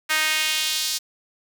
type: tone with high-pass filter sweep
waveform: sawtooth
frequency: 311.1 Hz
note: D#4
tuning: in tune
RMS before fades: -23 dBFS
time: 0.09-0.99 s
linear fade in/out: 20 ms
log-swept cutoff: 1700 to 4800 Hz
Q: 1.6
effects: 7-bit